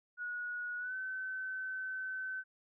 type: tone with pitch glide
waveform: sine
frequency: 1457 to 1525.9 Hz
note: F#6 to G6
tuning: -27 to -47 cents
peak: -37 dBFS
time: 0.17-2.44 s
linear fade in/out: 50 ms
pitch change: +80 cents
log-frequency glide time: 0.78-0.95 s
effects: none